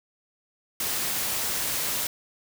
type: noise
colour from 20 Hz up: white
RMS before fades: -28 dBFS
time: 0.8-2.07 s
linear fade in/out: 2 ms
effects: none